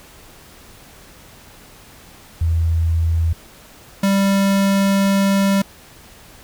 sine / square tone pair in turn, 82.41 / 196.63 Hz, E2 / G3, 0 / +6 cents, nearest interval octave + minor third, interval 1506 cents, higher second, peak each -14 dBFS, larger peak neither, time 2.41-3.33 / 4.03-5.62 s, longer second, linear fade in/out 5 ms, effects pink hiss -44 dBFS RMS until 6.43 s

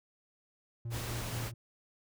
triangle tone with tremolo, 116.54 Hz, A#2, in tune, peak -34 dBFS, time 0.85-1.54 s, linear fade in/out 5 ms, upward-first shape square, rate 4.2 Hz, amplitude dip 50%
pink noise, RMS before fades -40 dBFS, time 0.9-1.52 s, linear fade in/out 50 ms
effects none

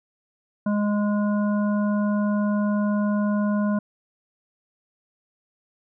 harmonic tone, 207 Hz, G#3, 5 cents flat, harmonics 1 / 3 / 5 / 7, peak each -20 / -30 / -34 / -37 dBFS, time 0.66-3.79 s, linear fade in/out 5 ms, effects none

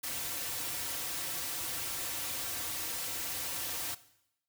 white noise with comb filter, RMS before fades -37 dBFS, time 0.03-3.95 s, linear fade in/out 10 ms, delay 4.8 ms, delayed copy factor -0.75, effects noise-tail reverb RT60 0.8 s tail -17 dB re dry

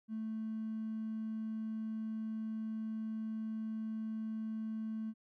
triangle tone with hard clipping, 220 Hz, A3, in tune, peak -37 dBFS, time 0.08-5.14 s, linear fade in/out 50 ms, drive 3 dB, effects none

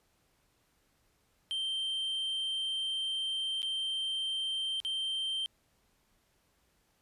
triangle tone with dropouts, 3136 Hz, G7, in tune, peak -30 dBFS, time 1.51-5.46 s, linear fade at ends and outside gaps 0 ms, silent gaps 3.619-3.629 / 4.802-4.849 s, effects pink hiss -72 dBFS RMS until 7.01 s + resampled to 32000 Hz

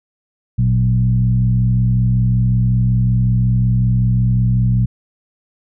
sine tone with frequency modulation, 118.7 Hz, A#2, 32 cents sharp, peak -11 dBFS, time 0.58-4.86 s, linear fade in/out 10 ms, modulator 65.4 Hz, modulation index 0.74, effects none

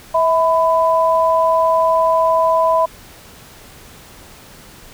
sine tone pair together, 649.4 / 1000 Hz, E5 / B5, -26 / +21 cents, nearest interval perfect fifth, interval 747 cents, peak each -14 dBFS, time 0.14-2.86 s, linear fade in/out 10 ms, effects pink hiss -41 dBFS RMS until 4.93 s

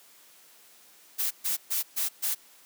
blue noise bursts, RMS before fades -28 dBFS, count 5, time 1.18-2.35 s, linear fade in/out 20 ms, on 130 ms, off 130 ms, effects white hiss -56 dBFS RMS until 2.65 s + high-pass 200 Hz 12 dB/octave

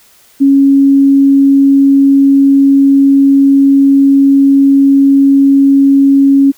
sine tone, 275.8 Hz, C#4, 9 cents flat, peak -3 dBFS, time 0.4-6.52 s, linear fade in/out 20 ms, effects white hiss -45 dBFS RMS until 6.57 s

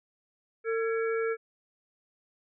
harmonic tone with a mistuned harmonic, 452 Hz, A4, 47 cents sharp, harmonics 1 / 3 / 4 / 5, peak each -27 / -37 / -39 / -41 dBFS, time 0.64-1.37 s, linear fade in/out 50 ms, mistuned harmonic 4, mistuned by -140 cents, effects none

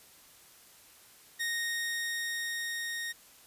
sawtooth tone with level ramp, 1860 Hz, A#6, 4 cents flat, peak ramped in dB -27 to -31 dBFS, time 1.39-3.13 s, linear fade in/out 20 ms, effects white hiss -57 dBFS RMS until 3.46 s + resampled to 32000 Hz

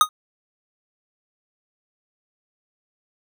square tone with exponential decay, 1244.5 Hz, D#6, in tune, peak -7 dBFS, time 0.01-0.09 s, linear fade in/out 1 ms, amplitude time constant 16 ms, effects none

